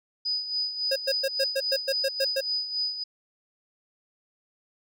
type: tone with tremolo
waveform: sine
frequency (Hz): 4976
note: D#8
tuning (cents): -1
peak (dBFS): -24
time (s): 0.25-3.04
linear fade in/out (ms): 10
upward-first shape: sine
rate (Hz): 3.6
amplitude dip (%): 65
type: tone bursts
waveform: square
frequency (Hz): 540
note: C#5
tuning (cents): -45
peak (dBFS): -24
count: 10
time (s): 0.91-2.41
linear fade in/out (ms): 10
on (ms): 51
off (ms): 110
effects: none

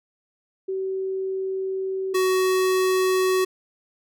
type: tone pair in turn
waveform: sine / square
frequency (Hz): 381.6 / 373.7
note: G4 / F#4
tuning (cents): -47 / +17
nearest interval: unison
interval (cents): 36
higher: first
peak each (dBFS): -24 / -19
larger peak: second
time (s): 0.68-2.14 / 2.14-3.45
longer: first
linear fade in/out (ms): 10
effects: none

